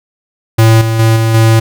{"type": "tone with level steps", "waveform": "square", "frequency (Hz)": 112.4, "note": "A2", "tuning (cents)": 37, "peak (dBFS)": [-4, -11, -6, -9, -5], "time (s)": [0.58, 1.6], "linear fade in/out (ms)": 10, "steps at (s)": [0.81, 0.99, 1.16, 1.34], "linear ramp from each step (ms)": 5, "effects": []}